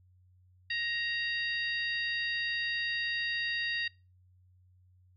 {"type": "harmonic tone with a mistuned harmonic", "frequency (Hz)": 938, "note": "A#5", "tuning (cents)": 11, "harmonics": [2, 3, 4, 5], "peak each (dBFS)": [-33, -37, -39, -41], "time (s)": [0.7, 3.88], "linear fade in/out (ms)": 5, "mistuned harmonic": 3, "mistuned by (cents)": -28, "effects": ["noise-tail reverb RT60 0.3 s tail -25 dB re dry", "added 91 Hz sine -60 dBFS peak until 5.16 s"]}